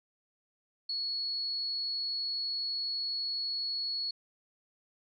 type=tone; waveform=sine; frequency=4368 Hz; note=C#8; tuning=26 cents flat; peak=-31 dBFS; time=0.89-4.11 s; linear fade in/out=5 ms; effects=MP3 96 kbps